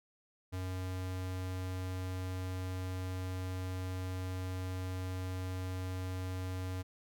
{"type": "tone", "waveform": "square", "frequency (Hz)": 92.5, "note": "F#2", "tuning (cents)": 0, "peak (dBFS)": -37, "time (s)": [0.52, 6.83], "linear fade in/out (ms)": 20, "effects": []}